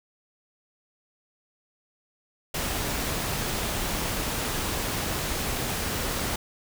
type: noise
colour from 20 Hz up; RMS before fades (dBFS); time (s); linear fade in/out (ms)
pink; -29; 2.54-6.36; 5
effects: none